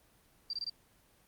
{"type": "tone bursts", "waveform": "sine", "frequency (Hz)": 4699, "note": "D8", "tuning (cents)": 0, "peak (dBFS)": -34, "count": 4, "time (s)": [0.5, 0.697], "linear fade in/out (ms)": 2, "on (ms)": 32, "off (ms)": 23, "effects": ["pink hiss -66 dBFS RMS until 1.27 s", "Opus 24 kbps"]}